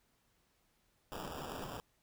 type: noise with sample-and-hold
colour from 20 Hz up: violet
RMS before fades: -44 dBFS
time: 1.12-1.8 s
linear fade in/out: 0 ms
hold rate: 2100 Hz
effects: pink hiss -75 dBFS RMS until 2.02 s